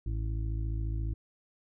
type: harmonic tone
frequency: 54.4 Hz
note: A1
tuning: 19 cents flat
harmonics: 1 / 2 / 3 / 5 / 6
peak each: -31 / -35 / -50 / -51 / -47 dBFS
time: 0.06-1.14 s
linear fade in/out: 5 ms
effects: none